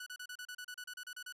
sawtooth tone bursts, 1480 Hz, F#6, in tune, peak -40 dBFS, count 14, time 0-1.325 s, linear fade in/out 5 ms, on 64 ms, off 33 ms, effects resampled to 32000 Hz

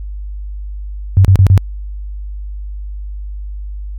sine tone bursts, 95.4 Hz, G2, 47 cents flat, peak -3 dBFS, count 4, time 1.17-1.577 s, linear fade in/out 0 ms, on 77 ms, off 33 ms, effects added 50 Hz sine -22 dBFS peak until 3.98 s

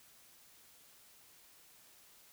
silence, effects white hiss -62 dBFS RMS until 2.32 s

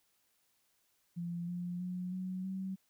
sine tone with pitch steps, 172.1 / 176.43 / 180.87 / 185.41 / 190.08 Hz, F3 / F3 / F#3 / F#3 / F#3, -25 / +18 / -39 / +4 / +47 cents, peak -36 dBFS, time 1.16-2.76 s, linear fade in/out 20 ms, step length 320 ms, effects white hiss -75 dBFS RMS until 2.89 s

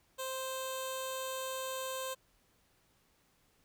10% pulse tone with notch filter, 523.3 Hz, C5, in tune, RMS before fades -39 dBFS, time 0.18-2.15 s, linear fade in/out 20 ms, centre 2000 Hz, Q 0.81, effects pink hiss -71 dBFS RMS until 3.64 s

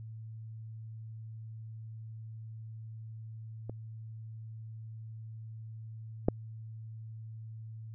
clicks, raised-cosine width 2 ms, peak -27 / -11 dBFS, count 2, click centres 3.696 / 6.285 s, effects added 111 Hz sine -42 dBFS peak until 7.94 s

